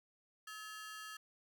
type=ring-modulated tone; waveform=sawtooth; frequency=1500 Hz; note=F#6; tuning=23 cents sharp; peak=-40 dBFS; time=0.47-1.17 s; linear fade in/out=5 ms; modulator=214 Hz; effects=13-bit